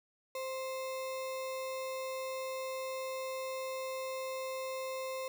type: tone with sample-and-hold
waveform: sine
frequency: 523.3 Hz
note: C5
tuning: in tune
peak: -36 dBFS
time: 0.35-5.28 s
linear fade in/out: 2 ms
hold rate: 1575 Hz
effects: none